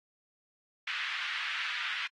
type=band-pass noise; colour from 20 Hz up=white; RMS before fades=-36 dBFS; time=0.87-2.07 s; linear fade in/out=5 ms; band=1400 to 3000 Hz; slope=24 dB/octave; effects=AAC 32 kbps